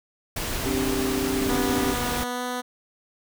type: noise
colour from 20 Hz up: pink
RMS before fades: -29 dBFS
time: 0.36-2.24 s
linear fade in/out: 5 ms
type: chord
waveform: triangle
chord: C suspended second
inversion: none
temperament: equal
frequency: 261.6 / 293.7 / 392 Hz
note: C4 / D4 / G4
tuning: 0 / 0 / 0 cents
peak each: -25 / -28 / -26 dBFS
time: 0.65-1.94 s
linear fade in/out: 20 ms
type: tone with pitch glide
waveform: 10% pulse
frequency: 244.2 to 248.2 Hz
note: B3 to B3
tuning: -19 to +9 cents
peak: -19 dBFS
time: 1.48-2.62 s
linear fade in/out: 20 ms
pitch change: +28 cents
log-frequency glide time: 2.14-2.43 s
effects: none